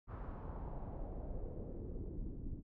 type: noise with low-pass filter sweep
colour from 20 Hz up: brown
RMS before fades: -44 dBFS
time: 0.07-2.63 s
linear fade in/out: 50 ms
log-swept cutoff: 1300 to 260 Hz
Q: 2
effects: none